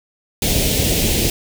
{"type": "band-stop noise", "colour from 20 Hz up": "pink", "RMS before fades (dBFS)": -17, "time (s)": [0.42, 1.3], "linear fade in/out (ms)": 2, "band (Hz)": [610, 2400], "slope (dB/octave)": 24, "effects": []}